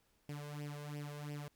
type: tone with flanger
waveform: sawtooth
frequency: 146.83 Hz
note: D3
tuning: in tune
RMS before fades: -45 dBFS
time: 0.29-1.48 s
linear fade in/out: 2 ms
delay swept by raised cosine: 0.37 to 1.97 ms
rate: 2.9 Hz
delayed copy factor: +0.75
effects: pink hiss -75 dBFS RMS until 1.55 s